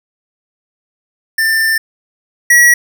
square tone pair in turn, 1787 / 1922.9 Hz, A6 / B6, +26 / -47 cents, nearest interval minor second, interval 127 cents, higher second, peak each -11 / -5 dBFS, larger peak second, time 1.38-1.78 / 2.5-2.74 s, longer first, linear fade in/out 5 ms, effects 7-bit

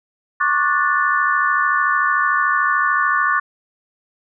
sine chord, D major seventh, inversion third, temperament just, 1101.2 / 1174.7 / 1468.3 / 1762 Hz, C#6 / D6 / F#6 / A6, -12 / 0 / -14 / +2 cents, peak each -20 dBFS, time 0.4-3.4 s, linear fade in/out 10 ms, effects none

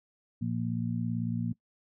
harmonic tone, 58 Hz, A#1, 8 cents flat, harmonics 2 / 3 / 4, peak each -33 / -34 / -33 dBFS, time 0.41-1.53 s, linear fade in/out 10 ms, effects noise-tail reverb RT60 0.1 s tail -22 dB re dry

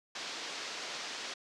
white low-pass noise, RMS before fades -41 dBFS, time 0.15-1.34 s, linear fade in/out 5 ms, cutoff 5800 Hz, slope 24 dB/octave, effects high-pass 300 Hz 12 dB/octave + low-pass 9000 Hz 12 dB/octave

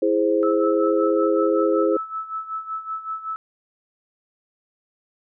sine chord, E augmented, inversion none, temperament equal, 329.6 / 415.3 / 523.3 Hz, E4 / G#4 / B#4, 0 / 0 / 0 cents, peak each -21 dBFS, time 0.02-1.97 s, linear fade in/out 5 ms
sine tone with tremolo, 1307 Hz, E6, 15 cents flat, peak -24 dBFS, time 0.43-3.36 s, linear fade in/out 0 ms, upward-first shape sine, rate 5.3 Hz, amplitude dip 75%
effects none

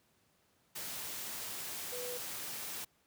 sine tone in noise, 493.9 Hz, B4, in tune, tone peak -41 dBFS, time 1.92-2.18 s, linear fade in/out 10 ms, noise white, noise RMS -42 dBFS, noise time 0.75-2.85 s, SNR -2 dB, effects pink hiss -72 dBFS RMS until 3.06 s + high-pass 80 Hz 12 dB/octave

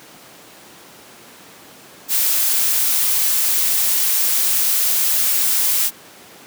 blue noise, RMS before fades -17 dBFS, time 2.08-5.91 s, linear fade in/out 50 ms, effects pink hiss -42 dBFS RMS until 6.46 s + high-pass 200 Hz 12 dB/octave

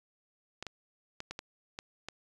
clicks, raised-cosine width 0.2 ms, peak -22 dBFS, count 7, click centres 0.626 / 0.667 / 1.204 / 1.31 / 1.391 / 1.789 / 2.086 s, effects resampled to 24000 Hz

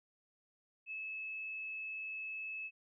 sine tone, 2599 Hz, E7, 25 cents flat, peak -40 dBFS, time 0.86-2.71 s, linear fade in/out 50 ms, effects none

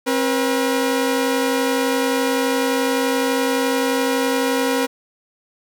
sawtooth tone pair together, 267.1 / 482.5 Hz, C4 / B4, +36 / -40 cents, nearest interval minor seventh, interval 1024 cents, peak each -16 dBFS, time 0.06-4.87 s, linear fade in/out 20 ms, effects none

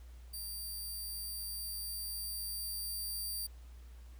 5% pulse tone with level ramp, 4699 Hz, D8, in tune, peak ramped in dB -34 to -30 dBFS, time 0.33-3.47 s, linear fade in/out 10 ms, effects added 60 Hz sine -49 dBFS peak until 4.19 s + pink hiss -66 dBFS RMS until 4.19 s

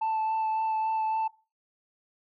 sine tone with vibrato, 880 Hz, A5, in tune, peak -23 dBFS, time 0.01-1.28 s, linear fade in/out 10 ms, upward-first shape sine, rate 3.6 Hz, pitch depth 11 cents each way, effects noise-tail reverb RT60 0.3 s tail -20 dB re dry + tanh soft clip ceiling -24 dBFS

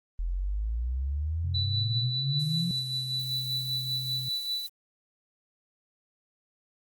sine exponential sweep, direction up, 41.2 to 176.7 Hz, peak -27 dBFS, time 0.19-2.71 s, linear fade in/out 0 ms
sine tone with pitch glide, 130.4 to 127.79 Hz, C3 to C3, -5 to -40 cents, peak -35 dBFS, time 1.44-4.29 s, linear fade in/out 5 ms, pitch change -35 cents, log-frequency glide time 1.75-4.17 s
sine tone with tremolo, 3968 Hz, B7, 7 cents sharp, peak -27 dBFS, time 1.54-4.67 s, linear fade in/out 10 ms, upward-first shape sine, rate 5.1 Hz, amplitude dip 55%
violet noise, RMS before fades -43 dBFS, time 2.39-4.69 s, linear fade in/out 10 ms
effects Opus 32 kbps

